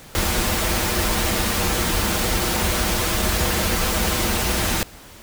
pink noise with comb filter, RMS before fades -21 dBFS, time 0.15-4.83 s, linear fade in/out 0 ms, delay 7.2 ms, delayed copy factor -0.65, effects pink hiss -43 dBFS RMS until 5.22 s

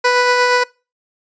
15% pulse tone with tremolo, 493.9 Hz, B4, in tune, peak -4 dBFS, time 0.04-0.64 s, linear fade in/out 10 ms, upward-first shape sine, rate 8.5 Hz, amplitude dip 25%, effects noise-tail reverb RT60 0.3 s tail -24 dB re dry + resampled to 16000 Hz

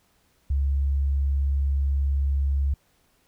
sine tone, 69.3 Hz, C#2, in tune, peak -20 dBFS, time 0.5-2.74 s, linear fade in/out 5 ms, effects pink hiss -65 dBFS RMS until 3.27 s

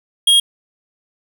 square tone, 3262 Hz, G#7, 32 cents flat, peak -9 dBFS, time 0.27-0.4 s, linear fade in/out 5 ms, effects none

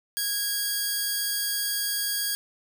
10% pulse tone pair together, 1648 / 4661 Hz, G#6 / D8, -14 / -14 cents, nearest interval octave + tritone, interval 1800 cents, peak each -21 dBFS, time 0.17-2.35 s, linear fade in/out 0 ms, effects none

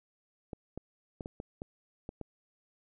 clicks, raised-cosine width 2 ms, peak -26 dBFS, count 8, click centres 0.532 / 0.776 / 1.208 / 1.259 / 1.401 / 1.619 / 2.091 / 2.213 s, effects none

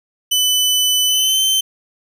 sawtooth tone with pitch glide, 3000 to 3091 Hz, F#7 to G7, +23 to -25 cents, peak -10 dBFS, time 0.31-1.61 s, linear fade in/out 10 ms, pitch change +52 cents, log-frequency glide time 1.07-1.42 s, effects none

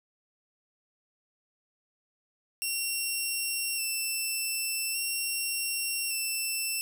10% pulse tone with vibrato, 2703 Hz, E7, 43 cents sharp, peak -21 dBFS, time 2.62-6.81 s, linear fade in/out 0 ms, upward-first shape square, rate 0.43 Hz, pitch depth 21 cents each way, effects 10-bit

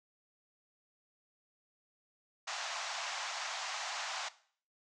pink band-pass noise, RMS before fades -40 dBFS, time 2.47-4.29 s, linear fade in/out 10 ms, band 670 to 7100 Hz, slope 48 dB/octave, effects noise-tail reverb RT60 0.5 s tail -17 dB re dry

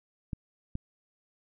clicks, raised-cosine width 5 ms, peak -21 / -21 dBFS, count 2, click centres 0.332 / 0.754 s, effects none

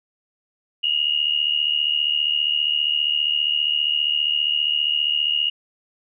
sine tone pair together, 2831 / 2906 Hz, F7 / F#7, +23 / -32 cents, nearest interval unison, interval 45 cents, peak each -21 dBFS, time 0.83-5.5 s, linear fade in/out 10 ms, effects none

